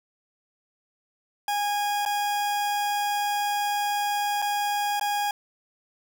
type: tone with dropouts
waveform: 40% pulse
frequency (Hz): 822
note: G#5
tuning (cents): -18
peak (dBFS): -23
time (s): 1.48-5.31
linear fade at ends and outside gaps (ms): 2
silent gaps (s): 2.052-2.06 / 4.419-4.423 / 4.997-5.011
effects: none